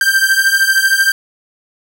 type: beating tone pair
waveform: 45% pulse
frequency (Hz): 1568 / 1581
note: G6 / G6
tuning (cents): 0 / +14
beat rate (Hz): 13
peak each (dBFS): -13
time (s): 0.01-1.12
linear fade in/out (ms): 2
effects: none